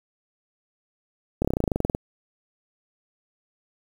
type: slowing click train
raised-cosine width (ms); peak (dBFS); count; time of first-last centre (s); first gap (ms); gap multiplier
2; -9; 15; 1.42-1.949; 27; 1.05
effects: 7-bit